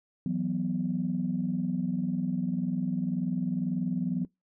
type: chord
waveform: sine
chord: E suspended second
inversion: none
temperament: equal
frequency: 164.81 / 185 / 246.9 Hz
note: E3 / F#3 / B3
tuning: 0 / 0 / 0 cents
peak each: -33 / -29 / -31 dBFS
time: 0.26-4.25 s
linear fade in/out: 2 ms
effects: noise-tail reverb RT60 0.2 s tail -24 dB re dry + tanh soft clip ceiling -18 dBFS